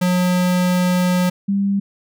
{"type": "tone pair in turn", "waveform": ["square", "sine"], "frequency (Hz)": [180.4, 198.49], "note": ["F#3", "G3"], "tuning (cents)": [-44, 22], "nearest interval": "major second", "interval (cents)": 166, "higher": "second", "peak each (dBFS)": -15, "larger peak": "neither", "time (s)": [[0.01, 1.3], [1.48, 1.8]], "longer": "first", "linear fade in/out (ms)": 10, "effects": []}